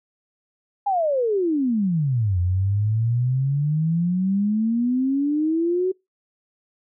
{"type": "exponential two-way sweep", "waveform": "sine", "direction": "down then up", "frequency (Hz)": [830.6, 87.31, 378.3], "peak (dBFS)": -18, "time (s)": [0.86, 5.92], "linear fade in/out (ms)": 10, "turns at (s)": 2.39, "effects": ["noise-tail reverb RT60 0.2 s tail -25 dB re dry"]}